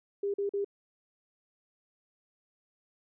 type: tone bursts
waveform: sine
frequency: 401.6 Hz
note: G4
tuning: 42 cents sharp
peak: -28 dBFS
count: 3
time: 0.23-0.646 s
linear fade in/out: 5 ms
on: 110 ms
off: 43 ms
effects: none